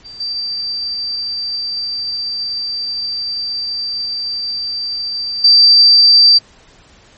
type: tone with level steps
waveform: sine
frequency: 4671 Hz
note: D8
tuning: 10 cents flat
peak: -31 / -18 / -4 dBFS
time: 0.04-6.39 s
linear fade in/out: 20 ms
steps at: 0.2 / 5.44 s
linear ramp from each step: 5 ms
effects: pink hiss -46 dBFS RMS until 7.17 s + MP3 32 kbps